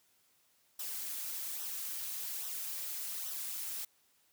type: noise with flanger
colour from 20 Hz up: blue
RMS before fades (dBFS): -40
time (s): 0.79-3.85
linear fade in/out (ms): 5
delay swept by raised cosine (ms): 0.43 to 5.23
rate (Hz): 1.2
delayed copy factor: -0.55
effects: white hiss -71 dBFS RMS until 4.32 s + high-pass 60 Hz 12 dB/octave